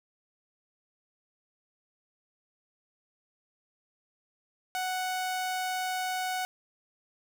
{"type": "tone", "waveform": "sawtooth", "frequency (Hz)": 741, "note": "F#5", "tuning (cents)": 2, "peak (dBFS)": -26, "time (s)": [4.75, 6.45], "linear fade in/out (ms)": 0, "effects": []}